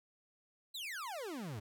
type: exponential sweep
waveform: 40% pulse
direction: down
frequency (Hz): 4186 to 95.5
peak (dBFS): -40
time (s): 0.74-1.6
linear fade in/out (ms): 10
effects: none